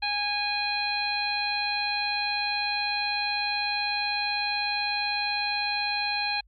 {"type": "harmonic tone", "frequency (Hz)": 824, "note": "G#5", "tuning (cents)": -14, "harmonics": [1, 2, 3, 4, 5], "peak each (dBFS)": [-31, -35, -30, -41, -30], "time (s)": [0.02, 6.41], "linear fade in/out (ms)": 10, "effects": ["added 50 Hz sine -56 dBFS peak until 6.47 s", "AAC 64 kbps"]}